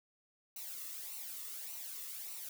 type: noise with flanger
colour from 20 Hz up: blue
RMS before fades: -45 dBFS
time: 0.56-2.49 s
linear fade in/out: 2 ms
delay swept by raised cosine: 0.59 to 1.3 ms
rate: 1.7 Hz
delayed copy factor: -0.6
effects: none